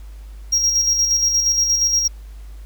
triangle tone with tremolo, 5620 Hz, F8, 10 cents sharp, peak -12 dBFS, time 0.52-2.08 s, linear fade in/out 10 ms, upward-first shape square, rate 8.5 Hz, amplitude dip 40%, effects added 51 Hz sine -33 dBFS peak until 2.65 s + pink hiss -53 dBFS RMS until 2.65 s

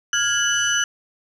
sine tone cluster, 1413 / 1657 / 2963 / 6030 Hz, F6 / G#6 / F#7 / F#8, +20 / -4 / +2 / +32 cents, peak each -22 dBFS, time 0.13-0.84 s, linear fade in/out 2 ms, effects tanh soft clip ceiling -12 dBFS

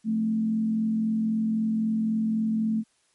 sine tone with frequency modulation, 220 Hz, A3, in tune, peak -22 dBFS, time 0.04-2.84 s, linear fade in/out 50 ms, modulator 43.8 Hz, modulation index 0.35, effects white hiss -67 dBFS RMS until 3.14 s + MP3 48 kbps

